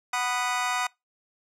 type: chord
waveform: 25% pulse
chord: B major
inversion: second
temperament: just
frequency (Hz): 740.8 / 987.8 / 1234.7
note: F#5 / B5 / D#6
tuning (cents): +2 / 0 / -14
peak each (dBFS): -26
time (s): 0.13-0.87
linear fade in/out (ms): 5
effects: noise-tail reverb RT60 0.2 s tail -24 dB re dry + low-pass 10000 Hz 12 dB/octave